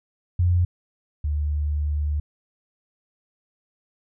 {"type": "tone pair in turn", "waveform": "sine", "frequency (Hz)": [88.2, 74.17], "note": ["F2", "D2"], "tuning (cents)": [18, 18], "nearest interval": "minor third", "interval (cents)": 300, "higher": "first", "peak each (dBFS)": [-16, -21], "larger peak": "first", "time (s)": [[0.39, 0.65], [1.24, 2.2]], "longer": "second", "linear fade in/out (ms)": 5, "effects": []}